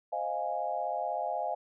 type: chord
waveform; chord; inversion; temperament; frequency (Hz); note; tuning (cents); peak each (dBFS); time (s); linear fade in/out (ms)
sine; F minor seventh; second; equal; 523.3 / 622.3 / 698.5 / 830.6; C5 / Eb5 / F5 / Ab5; 0 / 0 / 0 / 0; -40 / -36 / -34 / -35; 0.12-1.55; 10
effects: none